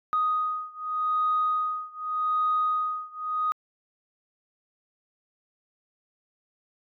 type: beating tone pair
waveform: sine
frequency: 1246 / 1246.84 Hz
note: D#6 / D#6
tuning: +2 / +3 cents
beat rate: 0.84 Hz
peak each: -26 / -27 dBFS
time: 0.13-3.52 s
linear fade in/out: 0 ms
effects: tanh soft clip ceiling -16 dBFS